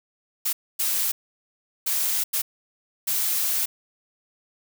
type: noise bursts at uneven times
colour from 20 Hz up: blue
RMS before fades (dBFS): -24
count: 5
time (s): 0.45-0.53 / 0.79-1.12 / 1.86-2.24 / 2.33-2.42 / 3.07-3.66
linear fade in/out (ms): 10
effects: none